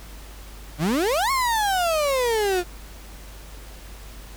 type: exponential two-way sweep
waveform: 35% pulse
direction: up then down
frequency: 138.59 to 1105 to 345.2 Hz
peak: -18 dBFS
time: 0.78-2.64 s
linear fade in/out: 50 ms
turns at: 1.31 s
effects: added 50 Hz sine -39 dBFS peak until 4.36 s + pink hiss -45 dBFS RMS until 4.36 s